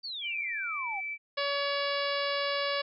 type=exponential sweep; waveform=sine; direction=down; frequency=4699 to 740 Hz; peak=-35 dBFS; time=0.03-1.01 s; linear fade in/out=20 ms
type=tone with pitch glide; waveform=sine; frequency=2349 to 2318 Hz; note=D7 to D7; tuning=0 to -23 cents; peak=-33 dBFS; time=0.21-1.18 s; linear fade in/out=50 ms; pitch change=-23 cents; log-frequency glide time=0.44-0.89 s
type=harmonic tone; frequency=566 Hz; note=C#5; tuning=36 cents sharp; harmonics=1 / 2 / 3 / 4 / 5 / 6 / 7 / 8 / 9; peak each=-32 / -35 / -37 / -38 / -39 / -40 / -40 / -41 / -42 dBFS; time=1.37-2.82 s; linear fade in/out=10 ms
effects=none